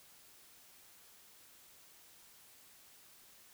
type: silence
effects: white hiss -61 dBFS RMS until 3.53 s